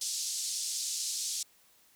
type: band-pass noise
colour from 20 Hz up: pink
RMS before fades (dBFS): -35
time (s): 0.01-1.43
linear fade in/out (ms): 5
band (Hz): 4600 to 9200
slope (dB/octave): 24
effects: white hiss -64 dBFS RMS until 1.95 s